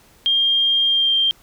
sine tone with pitch glide, 3208 to 3175 Hz, G7 to G7, +39 to +21 cents, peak -14 dBFS, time 0.26-1.31 s, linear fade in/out 0 ms, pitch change -18 cents, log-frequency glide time 0.86-1.14 s, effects pink hiss -52 dBFS RMS until 1.42 s

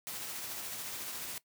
white noise with tremolo, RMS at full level -40 dBFS, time 0.07-1.38 s, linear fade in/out 0 ms, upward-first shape sine, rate 14 Hz, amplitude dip 25%, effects noise-tail reverb RT60 0.1 s tail -19 dB re dry + high-pass 80 Hz 12 dB/octave

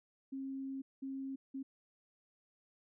sine tone bursts at uneven times, 269.1 Hz, C4, 49 cents sharp, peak -39 dBFS, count 3, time 0.32-0.82 / 1.02-1.36 / 1.54-1.63 s, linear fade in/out 10 ms, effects none

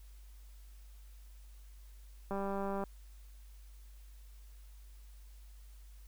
click train, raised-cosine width 1 ms, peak -25 dBFS, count 105, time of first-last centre 2.31-2.838 s, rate 197 Hz, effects added 50 Hz sine -51 dBFS peak until 6.07 s + white hiss -67 dBFS RMS until 6.07 s

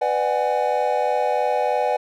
triangle chord, G# half-diminished seventh, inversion first, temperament just, 498.4 / 598 / 747.5 / 830.6 Hz, B4 / D5 / F#5 / G#5, +16 / +31 / +17 / 0 cents, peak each -22 dBFS, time 0.01-1.97 s, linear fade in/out 10 ms, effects none

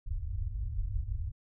pink low-pass noise, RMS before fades -34 dBFS, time 0.06-1.32 s, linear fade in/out 10 ms, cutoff 110 Hz, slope 96 dB/octave, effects none

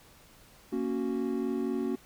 triangle chord, F# major, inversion first, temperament equal, 233.1 / 277.2 / 370 Hz, A#3 / C#4 / F#4, 0 / 0 / 0 cents, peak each -31 dBFS, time 0.72-1.96 s, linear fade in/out 10 ms, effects pink hiss -57 dBFS RMS until 2.05 s

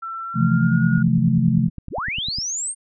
sine tone with pitch glide, 1342 to 1438.3 Hz, E6 to F#6, +31 to -49 cents, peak -27 dBFS, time 0.02-1.03 s, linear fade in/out 10 ms, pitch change +120 cents, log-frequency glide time 0.22-0.81 s
sine chord, F major seventh, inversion second, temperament equal, 130.81 / 164.81 / 174.61 / 220 Hz, C3 / E3 / F3 / A3, 0 / 0 / 0 / 0 cents, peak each -20 dBFS, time 0.34-1.7 s, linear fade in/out 50 ms
click train, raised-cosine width 5 ms, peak -20 dBFS, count 15, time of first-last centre 0.98-2.386 s, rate 9.96 Hz
sine linear sweep, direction up, 32.7 to 8870 Hz, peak -23 dBFS, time 1.9-2.75 s, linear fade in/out 50 ms
effects none

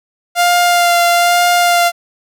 sawtooth tone with vibrato, 698.5 Hz, F5, in tune, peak -5 dBFS, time 0.35-1.92 s, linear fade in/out 50 ms, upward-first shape sine, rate 1.1 Hz, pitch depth 15 cents each way, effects none

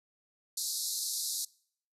pink band-pass noise, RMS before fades -35 dBFS, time 0.57-1.45 s, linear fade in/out 5 ms, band 3900 to 13000 Hz, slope 96 dB/octave, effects noise-tail reverb RT60 0.6 s tail -24 dB re dry

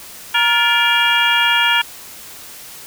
harmonic tone with a mistuned harmonic, 470 Hz, A#4, 14 cents sharp, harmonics 2 / 3 / 4 / 5 / 6 / 7, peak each -19 / -19 / -19 / -19 / -19 / -19 dBFS, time 0.34-1.82 s, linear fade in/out 10 ms, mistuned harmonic 4, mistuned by -140 cents, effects white hiss -36 dBFS RMS until 2.86 s

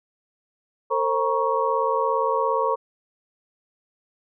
sine tone cluster, 453.7 / 531 / 946 / 1110 Hz, A#4 / C5 / A#5 / C#6, -47 / +25 / +25 / +2 cents, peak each -25 dBFS, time 0.9-2.76 s, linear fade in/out 20 ms, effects none

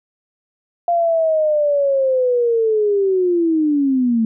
sine linear sweep, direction down, 696 to 220 Hz, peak -13 dBFS, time 0.88-4.25 s, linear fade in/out 2 ms, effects none

